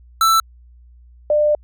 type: tone pair in turn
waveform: square / sine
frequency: 1327 / 598 Hz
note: E6 / D5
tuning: +11 / +31 cents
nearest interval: octave + major second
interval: 1380 cents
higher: first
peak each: -12 dBFS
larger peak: neither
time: 0.21-0.4 / 1.3-1.55 s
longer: second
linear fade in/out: 2 ms
effects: added 60 Hz sine -43 dBFS peak until 1.63 s